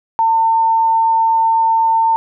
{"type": "tone", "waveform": "sine", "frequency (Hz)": 902, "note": "A5", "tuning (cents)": 43, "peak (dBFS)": -10, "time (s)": [0.19, 2.16], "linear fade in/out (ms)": 0, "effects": []}